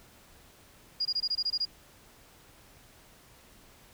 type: tone bursts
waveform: sine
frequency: 4855 Hz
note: D#8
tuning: 43 cents flat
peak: -26 dBFS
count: 9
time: 1-1.654 s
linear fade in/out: 10 ms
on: 54 ms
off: 21 ms
effects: pink hiss -57 dBFS RMS until 3.93 s